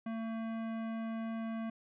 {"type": "tone with hard clipping", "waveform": "sine", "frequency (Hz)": 225.2, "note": "A3", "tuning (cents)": 40, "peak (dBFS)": -38, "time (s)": [0.06, 1.7], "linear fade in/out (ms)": 5, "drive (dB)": 16, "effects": ["resampled to 8000 Hz"]}